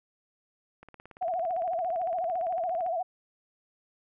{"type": "click train", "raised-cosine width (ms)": 0.5, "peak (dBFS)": -33, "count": 37, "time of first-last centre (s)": [0.83, 2.864], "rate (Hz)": 17.7}
{"type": "tone with vibrato", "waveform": "sine", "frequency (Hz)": 698.5, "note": "F5", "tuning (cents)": 0, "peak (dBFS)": -27, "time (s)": [1.21, 3.03], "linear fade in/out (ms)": 10, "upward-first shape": "sine", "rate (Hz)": 14, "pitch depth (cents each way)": 120}
{"effects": []}